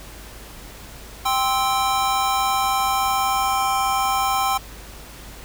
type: chord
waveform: square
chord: C major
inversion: second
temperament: just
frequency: 784.9 / 1046.5 / 1308.1 Hz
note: G5 / C6 / E6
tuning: +2 / 0 / -14 cents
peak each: -22 / -24 / -26 dBFS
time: 1.25-4.58 s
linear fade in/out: 10 ms
effects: added 51 Hz sine -41 dBFS peak until 5.44 s + pink hiss -41 dBFS RMS until 5.44 s